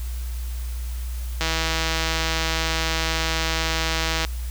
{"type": "click train", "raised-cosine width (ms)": 0.2, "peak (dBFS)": -6, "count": 461, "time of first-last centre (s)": [1.41, 4.25], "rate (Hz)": 162, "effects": ["added 60 Hz sine -26 dBFS peak until 4.5 s", "white hiss -43 dBFS RMS until 4.5 s"]}